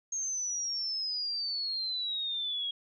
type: exponential sweep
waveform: sine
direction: down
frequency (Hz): 6500 to 3283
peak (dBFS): -31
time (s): 0.12-2.71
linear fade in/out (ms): 5
effects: none